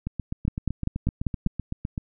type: two click trains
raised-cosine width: 5 ms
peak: -11 / -16 dBFS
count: 6 / 16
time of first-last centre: 0.48-1.464 / 0.07-1.978 s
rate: 5.08 / 7.86 Hz
effects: none